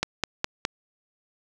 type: click train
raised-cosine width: 0.2 ms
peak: -6 dBFS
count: 4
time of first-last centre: 0.03-0.651 s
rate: 4.83 Hz
effects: none